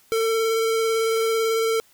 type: tone with vibrato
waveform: square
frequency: 449.5 Hz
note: A4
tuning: 37 cents sharp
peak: -20 dBFS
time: 0.12-1.8 s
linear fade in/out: 0 ms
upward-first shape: square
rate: 18 Hz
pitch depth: 10 cents each way
effects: white hiss -57 dBFS RMS until 1.93 s